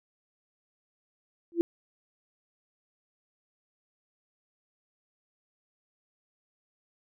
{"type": "tone with exponential growth", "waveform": "sine", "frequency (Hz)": 340, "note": "F4", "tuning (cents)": -46, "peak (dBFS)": -16, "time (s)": [1.52, 1.61], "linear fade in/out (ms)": 0, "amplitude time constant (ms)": 19, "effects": []}